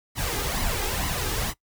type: noise with flanger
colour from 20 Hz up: pink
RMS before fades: -27 dBFS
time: 0.15-1.54 s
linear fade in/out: 50 ms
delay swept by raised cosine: 0.99 to 2.49 ms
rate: 2.2 Hz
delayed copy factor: +0.6
effects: noise-tail reverb RT60 0.1 s tail -20 dB re dry